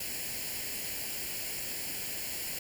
white noise with comb filter, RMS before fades -37 dBFS, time 0-2.59 s, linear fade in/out 5 ms, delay 0.41 ms, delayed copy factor +0.7, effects none

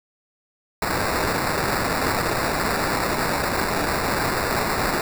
blue noise with sample-and-hold, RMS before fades -23 dBFS, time 0.82-5.01 s, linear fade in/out 2 ms, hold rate 3150 Hz, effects none

